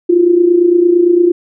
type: tone with amplitude modulation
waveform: sine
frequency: 349.2 Hz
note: F4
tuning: in tune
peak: -3 dBFS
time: 0.09-1.32 s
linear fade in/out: 10 ms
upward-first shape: sine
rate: 28.8 Hz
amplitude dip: 65%
effects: none